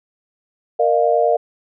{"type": "chord", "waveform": "sine", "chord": "Bb suspended fourth", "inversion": "none", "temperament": "equal with one note detuned", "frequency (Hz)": [466.2, 608.7, 698.5], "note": ["Bb4", "Eb5", "F5"], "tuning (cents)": [0, -38, 0], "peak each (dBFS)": -17, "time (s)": [0.79, 1.37], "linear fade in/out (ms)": 10, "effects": []}